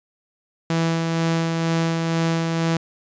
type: tone with tremolo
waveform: sawtooth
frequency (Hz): 164.81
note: E3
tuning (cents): 0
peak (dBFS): -14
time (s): 0.7-2.77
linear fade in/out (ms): 2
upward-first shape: sine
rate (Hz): 2.1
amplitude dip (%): 30
effects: resampled to 16000 Hz